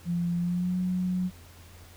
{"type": "tone with pitch glide", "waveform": "sine", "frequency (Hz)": [172.7, 182.55], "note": ["F3", "F#3"], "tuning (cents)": [-19, -23], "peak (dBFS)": -25, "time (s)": [0.05, 1.31], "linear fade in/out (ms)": 50, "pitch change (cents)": 96, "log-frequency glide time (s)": [0.37, 0.77], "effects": ["added 86 Hz sine -49 dBFS peak until 1.96 s", "pink hiss -53 dBFS RMS until 1.96 s"]}